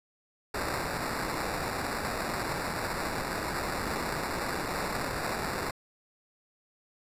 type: noise with sample-and-hold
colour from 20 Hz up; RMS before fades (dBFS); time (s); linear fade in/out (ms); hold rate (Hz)
white; -33; 0.54-5.71; 5; 3150
effects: resampled to 32000 Hz